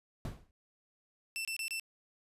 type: noise with exponential decay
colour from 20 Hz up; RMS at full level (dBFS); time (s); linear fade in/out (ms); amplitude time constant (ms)
brown; -34; 0.25-0.51; 1; 55
type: tone bursts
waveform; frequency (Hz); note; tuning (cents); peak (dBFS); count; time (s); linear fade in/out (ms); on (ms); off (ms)
sawtooth; 2672; E7; +23; -32; 4; 1.36-1.797; 0; 89; 27
effects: resampled to 32000 Hz